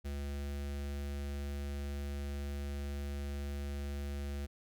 square tone with notch filter, 71 Hz, C#2, 42 cents sharp, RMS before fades -39 dBFS, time 0.04-4.47 s, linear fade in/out 20 ms, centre 1000 Hz, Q 1.9, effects none

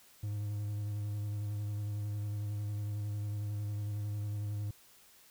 triangle tone with vibrato, 103.83 Hz, G#2, in tune, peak -32 dBFS, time 0.23-4.71 s, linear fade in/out 5 ms, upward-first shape square, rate 11 Hz, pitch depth 18 cents each way, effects white hiss -61 dBFS RMS until 5.3 s

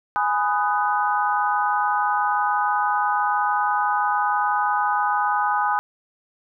sine chord, G# minor seventh, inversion none, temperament just, 830.6 / 996.7 / 1245.9 / 1495.1 Hz, G#5 / B5 / D#6 / F#6, 0 / +16 / +2 / +18 cents, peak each -22 / -25 / -24 / -27 dBFS, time 0.16-5.79 s, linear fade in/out 0 ms, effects none

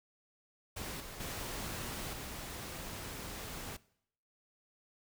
pink noise with level steps, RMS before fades -42 / -47 / -41 / -44 dBFS, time 0.76-3.77 s, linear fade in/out 10 ms, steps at 1 / 1.2 / 2.13 s, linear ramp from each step 2 ms, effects noise-tail reverb RT60 0.7 s tail -21 dB re dry

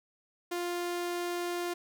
sawtooth tone, 350.2 Hz, F4, 5 cents sharp, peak -28 dBFS, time 0.51-1.74 s, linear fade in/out 10 ms, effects none

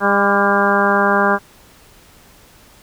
harmonic tone with a mistuned harmonic, 201 Hz, G3, 44 cents sharp, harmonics 1 / 2 / 3 / 4 / 5 / 6 / 7 / 8, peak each -20 / -20 / -20 / -20 / -20 / -20 / -20 / -20 dBFS, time 0-1.39 s, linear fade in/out 50 ms, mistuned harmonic 6, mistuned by -37 cents, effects pink hiss -47 dBFS RMS until 2.82 s

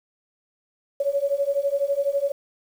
sine beating tone pair, 554.4 / 566.4 Hz, C#5 / C#5, 0 / +37 cents, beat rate 12 Hz, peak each -24 / -23 dBFS, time 1-2.32 s, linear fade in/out 5 ms, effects 8-bit

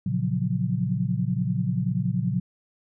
sine chord, Gb major seventh, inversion first, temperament equal, 116.54 / 138.59 / 174.61 / 185 Hz, Bb2 / Db3 / F3 / Gb3, 0 / 0 / 0 / 0 cents, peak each -28 dBFS, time 0.06-2.4 s, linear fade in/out 5 ms, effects none

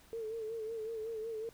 sine tone with vibrato, 445.7 Hz, A4, 22 cents sharp, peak -37 dBFS, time 0.13-1.49 s, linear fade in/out 0 ms, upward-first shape sine, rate 5.4 Hz, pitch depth 58 cents each way, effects pink hiss -62 dBFS RMS until 1.53 s

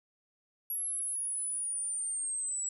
sine linear sweep, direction down, 11350 to 7730 Hz, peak -32 dBFS, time 0.7-2.69 s, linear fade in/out 2 ms, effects none

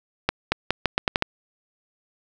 accelerating click train, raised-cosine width 0.3 ms, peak -3 dBFS, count 8, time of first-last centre 0.29-1.224 s, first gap 230 ms, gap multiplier 0.81, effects none

